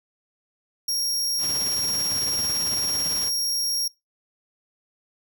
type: tone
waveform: sawtooth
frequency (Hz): 5588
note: F8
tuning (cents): 0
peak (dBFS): -20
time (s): 0.88-3.88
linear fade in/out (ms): 5
type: noise with tremolo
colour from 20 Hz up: pink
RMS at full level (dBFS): -34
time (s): 1.38-3.31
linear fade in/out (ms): 50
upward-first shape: triangle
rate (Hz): 18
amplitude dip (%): 50
effects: noise-tail reverb RT60 0.2 s tail -23 dB re dry + high-pass 80 Hz 12 dB/octave